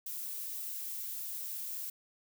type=noise; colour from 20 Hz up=violet; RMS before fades=-40 dBFS; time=0.06-1.9 s; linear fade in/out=5 ms; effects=none